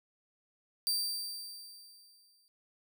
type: tone with exponential decay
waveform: sawtooth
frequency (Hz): 4676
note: D8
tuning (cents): -8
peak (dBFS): -25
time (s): 0.87-2.48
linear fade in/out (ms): 0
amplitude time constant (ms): 350
effects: none